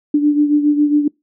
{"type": "beating tone pair", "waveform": "sine", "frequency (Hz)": [293.7, 301], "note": ["D4", "D4"], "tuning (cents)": [0, 43], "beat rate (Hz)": 7.3, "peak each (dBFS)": [-11, -18], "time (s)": [0.14, 1.08], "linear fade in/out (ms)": 5, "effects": ["noise-tail reverb RT60 0.2 s tail -26 dB re dry"]}